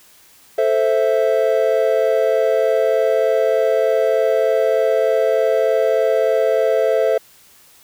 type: chord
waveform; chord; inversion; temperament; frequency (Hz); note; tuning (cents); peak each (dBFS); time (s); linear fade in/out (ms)
triangle; A minor; none; equal; 440 / 523.3 / 659.3; A4 / C5 / E5; 0 / 0 / 0; -16; 0.58-7.18; 5
effects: white hiss -49 dBFS RMS until 7.83 s